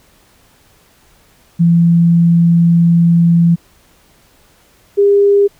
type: tone pair in turn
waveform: sine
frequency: 169.4 / 402.9 Hz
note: E3 / G4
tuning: +48 / +48 cents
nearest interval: octave + minor third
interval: 1500 cents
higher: second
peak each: -6 dBFS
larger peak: neither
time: 1.59-3.56 / 4.97-5.48 s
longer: first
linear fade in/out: 20 ms
effects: pink hiss -50 dBFS RMS until 5.59 s